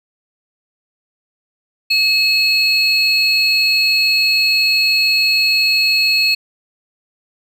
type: tone pair together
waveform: triangle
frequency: 2573 / 4327 Hz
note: E7 / C#8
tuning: -43 / -43 cents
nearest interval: major sixth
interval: 900 cents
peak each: -13 dBFS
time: 1.9-6.35 s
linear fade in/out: 10 ms
effects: none